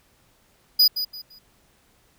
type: tone with echo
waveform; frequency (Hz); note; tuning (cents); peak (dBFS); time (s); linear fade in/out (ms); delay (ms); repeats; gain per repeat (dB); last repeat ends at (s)
square; 4938; D#8; -14; -13; 0.79-0.88; 10; 170; 3; -11; 1.39
effects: pink hiss -61 dBFS RMS until 2.18 s